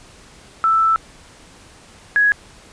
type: tone pair in turn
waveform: sine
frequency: 1322 / 1668.6 Hz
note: E6 / G#6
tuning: +5 / +8 cents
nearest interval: major third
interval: 403 cents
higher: second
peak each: -12 / -11 dBFS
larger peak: second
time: 0.64-0.96 / 2.16-2.32 s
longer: first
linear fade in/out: 0 ms
effects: pink hiss -45 dBFS RMS until 2.72 s + resampled to 22050 Hz